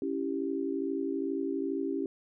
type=chord; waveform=sine; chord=C# diminished; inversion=none; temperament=equal; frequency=277.2 / 329.6 / 392 Hz; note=C#4 / E4 / G4; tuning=0 / 0 / 0 cents; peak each=-33 / -35 / -34 dBFS; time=0.02-2.06 s; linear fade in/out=2 ms; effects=none